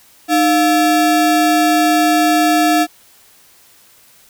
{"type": "ring-modulated tone", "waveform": "square", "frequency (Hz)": 507, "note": "B4", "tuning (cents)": 45, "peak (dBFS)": -8, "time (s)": [0.28, 2.87], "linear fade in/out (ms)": 50, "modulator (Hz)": 200, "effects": ["white hiss -48 dBFS RMS until 4.29 s"]}